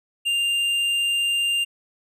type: tone with tanh clipping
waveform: triangle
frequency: 2795 Hz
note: F7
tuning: 1 cent sharp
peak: -21 dBFS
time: 0.25-1.65 s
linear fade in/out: 20 ms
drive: 12 dB
effects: none